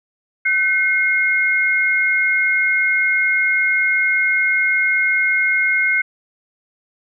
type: tone pair together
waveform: sine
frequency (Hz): 1518.2 / 2147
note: F#6 / C7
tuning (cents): +44 / +44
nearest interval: tritone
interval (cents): 600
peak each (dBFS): -19 / -15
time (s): 0.45-6.02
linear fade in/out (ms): 10
effects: none